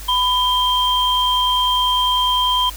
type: tone pair together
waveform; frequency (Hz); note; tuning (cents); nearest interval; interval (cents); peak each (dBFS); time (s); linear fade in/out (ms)
sine; 1000 / 3175; B5 / G7; +21 / +21; octave + minor sixth; 2000; -17; 0.08-2.7; 10
effects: added 50 Hz sine -32 dBFS peak until 2.76 s + white hiss -36 dBFS RMS until 2.76 s